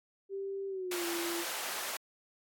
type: tone with pitch glide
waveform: sine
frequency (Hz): 392 to 341.3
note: G4 to F4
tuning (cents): 0 to -40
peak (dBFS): -35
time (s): 0.29-1.45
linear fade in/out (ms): 50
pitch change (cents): -240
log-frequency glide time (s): 0.68-1.05
type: high-pass noise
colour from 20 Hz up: pink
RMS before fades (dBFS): -38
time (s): 0.91-1.97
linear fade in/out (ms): 5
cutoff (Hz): 720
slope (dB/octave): 12
effects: AAC 64 kbps